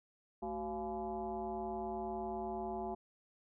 sine tone with frequency modulation, 534 Hz, C5, 35 cents sharp, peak -37 dBFS, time 0.42-2.95 s, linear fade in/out 10 ms, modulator 158 Hz, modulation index 2.2, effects none

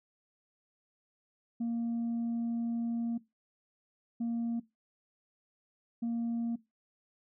sine tone bursts at uneven times, 233.1 Hz, A#3, in tune, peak -28 dBFS, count 3, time 1.6-3.18 / 4.2-4.6 / 6.02-6.56 s, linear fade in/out 10 ms, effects noise-tail reverb RT60 0.2 s tail -19 dB re dry + tanh soft clip ceiling -29 dBFS

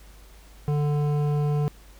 sine tone with hard clipping, 147.2 Hz, D3, 4 cents sharp, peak -23 dBFS, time 0.68-1.68 s, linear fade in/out 0 ms, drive 12 dB, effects added 50 Hz sine -47 dBFS peak until 1.99 s + pink hiss -54 dBFS RMS until 1.99 s

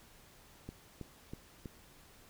click train, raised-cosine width 3 ms, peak -30 dBFS, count 4, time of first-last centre 0.69-1.658 s, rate 3.1 Hz, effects pink hiss -60 dBFS RMS until 2.29 s

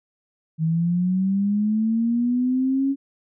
sine linear sweep, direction up, 157.3 to 277.2 Hz, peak -18 dBFS, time 0.58-2.96 s, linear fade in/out 50 ms, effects none

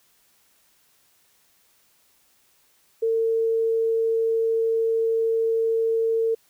sine tone, 452.2 Hz, A4, 47 cents sharp, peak -19 dBFS, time 3.02-6.35 s, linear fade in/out 10 ms, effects white hiss -62 dBFS RMS until 6.49 s

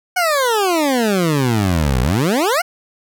20% pulse exponential two-way sweep, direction down then up, 750 to 59.3 to 750 Hz, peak -9 dBFS, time 0.16-2.62 s, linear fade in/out 10 ms, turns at 2.01 s, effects none

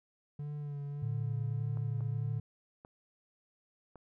triangle tone with vibrato, 145 Hz, D3, 22 cents flat, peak -35 dBFS, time 0.39-2.4 s, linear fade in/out 5 ms, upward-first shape sine, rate 1.7 Hz, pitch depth 32 cents each way
sine tone, 113.8 Hz, A#2, 41 cents flat, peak -33 dBFS, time 1.02-2.4 s, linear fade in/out 5 ms
clicks, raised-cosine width 1 ms, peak -37 dBFS, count 4, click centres 1.772 / 2.007 / 2.849 / 3.957 s
effects none

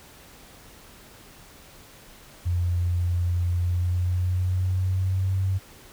sine tone with pitch glide, 87.8 to 95.2 Hz, F2 to F#2, +10 to +50 cents, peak -21 dBFS, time 2.45-5.59 s, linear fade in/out 20 ms, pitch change +140 cents, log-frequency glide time 3.59-5.35 s, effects pink hiss -49 dBFS RMS until 5.92 s

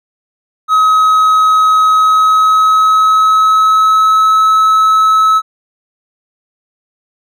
triangle tone with pitch glide, 1273 to 1294.5 Hz, D#6 to E6, +39 to -32 cents, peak -4 dBFS, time 0.68-5.42 s, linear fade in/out 50 ms, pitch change +29 cents, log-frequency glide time 1.91-4.45 s, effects none

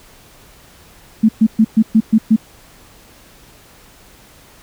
sine tone bursts, 220.3 Hz, A3, 2 cents sharp, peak -6 dBFS, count 7, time 1.23-2.363 s, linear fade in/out 10 ms, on 59 ms, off 120 ms, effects pink hiss -45 dBFS RMS until 4.62 s

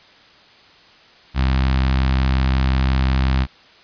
sawtooth tone with notch filter, 65.6 Hz, C2, 5 cents sharp, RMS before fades -17 dBFS, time 1.34-3.47 s, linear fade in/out 50 ms, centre 460 Hz, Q 0.79, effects white hiss -48 dBFS RMS until 3.83 s + resampled to 11025 Hz

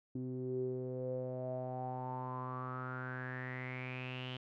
sawtooth tone with low-pass filter sweep, 127.5 Hz, C3, 44 cents flat, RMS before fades -41 dBFS, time 0.15-4.37 s, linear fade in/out 5 ms, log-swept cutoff 300 to 3100 Hz, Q 8.8, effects none

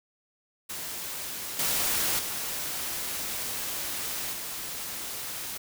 white noise with level steps, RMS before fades -36 / -27 / -33 / -36 dBFS, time 0.69-5.58 s, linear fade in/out 10 ms, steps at 1.59 / 2.19 / 4.33 s, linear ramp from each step 2 ms, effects none

